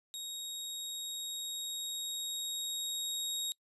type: tone with level ramp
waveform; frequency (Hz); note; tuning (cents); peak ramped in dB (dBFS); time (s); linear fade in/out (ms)
25% pulse; 3768; A#7; +18; -36 to -30; 0.14-3.52; 0
effects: noise-tail reverb RT60 0.1 s tail -25 dB re dry + resampled to 32000 Hz